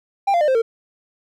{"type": "tone with pitch steps", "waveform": "triangle", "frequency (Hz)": [794, 691.2, 601.7, 523.8, 456], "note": ["G5", "F5", "D5", "C5", "A#4"], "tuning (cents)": [22, -18, 42, 2, -38], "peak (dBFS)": -12, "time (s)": [0.27, 0.62], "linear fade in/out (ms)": 10, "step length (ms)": 70, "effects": []}